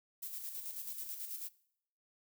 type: noise with tremolo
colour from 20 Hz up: violet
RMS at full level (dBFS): -42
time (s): 0.22-1.49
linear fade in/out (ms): 10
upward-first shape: square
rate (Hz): 9.2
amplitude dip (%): 45
effects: noise-tail reverb RT60 0.7 s tail -21 dB re dry